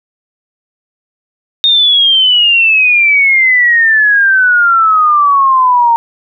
sine exponential sweep, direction down, 3700 to 919 Hz, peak -5 dBFS, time 1.64-5.96 s, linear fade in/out 0 ms, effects none

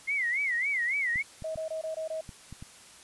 sine tone with vibrato, 2070 Hz, C7, 19 cents flat, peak -26 dBFS, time 0.07-1.23 s, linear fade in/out 20 ms, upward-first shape sine, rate 3.6 Hz, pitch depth 180 cents each way
clicks, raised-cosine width 5 ms, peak -30 dBFS, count 6, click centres 1.158 / 1.423 / 1.558 / 2.292 / 2.526 / 2.625 s
sine tone bursts, 637 Hz, D#5, 41 cents sharp, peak -31 dBFS, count 6, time 1.44-2.21 s, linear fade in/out 5 ms, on 110 ms, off 22 ms
effects white hiss -52 dBFS RMS until 3.03 s + resampled to 24000 Hz

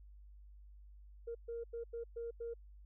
sine tone bursts at uneven times, 466.2 Hz, A#4, in tune, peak -39 dBFS, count 6, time 1.27-1.35 / 1.48-1.64 / 1.73-1.84 / 1.93-2.04 / 2.16-2.31 / 2.4-2.54 s, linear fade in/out 10 ms, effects tanh soft clip ceiling -35 dBFS + added 50 Hz sine -54 dBFS peak until 2.85 s

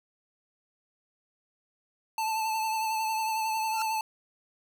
square tone with vibrato, 880 Hz, A5, in tune, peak -28 dBFS, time 2.18-4.01 s, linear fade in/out 2 ms, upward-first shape triangle, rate 11 Hz, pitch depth 33 cents each way
sawtooth tone with exponential growth, 1367 Hz, F6, 37 cents flat, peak -27 dBFS, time 3.68-3.82 s, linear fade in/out 1 ms, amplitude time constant 29 ms
effects none

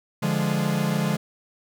45% pulse chord, D diminished, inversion none, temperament equal with one note detuned, 146.83 / 173.91 / 207.7 Hz, D3 / F3 / Ab3, 0 / -7 / 0 cents, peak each -26 dBFS, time 0.22-1.17 s, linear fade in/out 10 ms, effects none

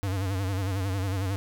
square tone with vibrato, 96 Hz, G2, 36 cents flat, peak -27 dBFS, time 0.03-1.36 s, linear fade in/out 0 ms, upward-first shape sine, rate 11 Hz, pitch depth 86 cents each way, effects none

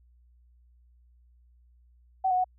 sine tone with pitch steps, 758 / 732 / 738 Hz, F#5 / F#5 / F#5, +42 / -19 / -5 cents, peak -22 dBFS, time 2.24-2.444 s, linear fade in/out 10 ms, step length 68 ms, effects added 60 Hz sine -57 dBFS peak until 2.58 s

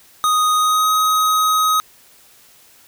square tone with pitch glide, 1244.5 to 1261.9 Hz, D#6 to D#6, 0 to +24 cents, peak -14 dBFS, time 0.24-1.8 s, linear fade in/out 0 ms, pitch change +24 cents, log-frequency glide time 0.55-0.93 s, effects white hiss -49 dBFS RMS until 2.87 s

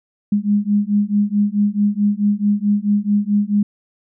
sine beating tone pair, 203.4 / 208 Hz, G#3 / G#3, -36 / +3 cents, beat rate 4.6 Hz, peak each -17 dBFS, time 0.32-3.63 s, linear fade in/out 5 ms, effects none

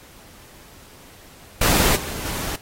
pink noise with level steps, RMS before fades -18 / -31 / -28 dBFS, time 1.61-2.56 s, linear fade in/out 5 ms, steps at 1.95 / 2.24 s, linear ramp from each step 20 ms, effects pink hiss -47 dBFS RMS until 2.61 s + AAC 48 kbps

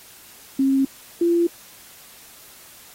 sine tone pair in turn, 270 / 341.8 Hz, C#4 / F4, -45 / -37 cents, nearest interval major third, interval 408 cents, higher second, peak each -15 dBFS, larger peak neither, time 0.59-0.85 / 1.21-1.47 s, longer neither, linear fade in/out 5 ms, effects white hiss -46 dBFS RMS until 2.94 s + AAC 48 kbps

